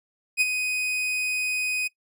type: tone with ADSR envelope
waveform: 40% pulse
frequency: 2500 Hz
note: D#7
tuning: 8 cents sharp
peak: -16 dBFS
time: 0.37-1.88 s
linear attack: 40 ms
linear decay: 30 ms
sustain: -8 dB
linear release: 11 ms
effects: noise-tail reverb RT60 0.1 s tail -19 dB re dry + resampled to 32000 Hz